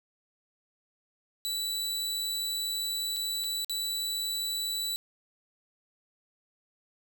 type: tone with dropouts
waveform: sawtooth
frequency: 3951 Hz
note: B7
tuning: in tune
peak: -27 dBFS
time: 1.45-4.96 s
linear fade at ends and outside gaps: 0 ms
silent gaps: 3.163-3.167 / 3.439-3.443 / 3.646-3.696 s
effects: none